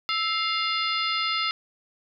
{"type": "harmonic tone with a mistuned harmonic", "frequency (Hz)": 702, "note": "F5", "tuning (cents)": 9, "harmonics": [2, 3, 4, 5, 6, 7], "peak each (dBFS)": [-28, -30, -31, -32, -33, -33], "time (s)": [0.09, 1.51], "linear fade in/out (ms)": 0, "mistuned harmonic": 2, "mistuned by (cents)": -110, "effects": []}